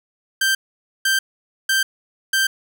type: tone bursts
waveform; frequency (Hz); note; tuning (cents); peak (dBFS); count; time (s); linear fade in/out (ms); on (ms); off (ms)
sawtooth; 1568; G6; 0; -12; 4; 0.41-2.47; 5; 140; 500
effects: none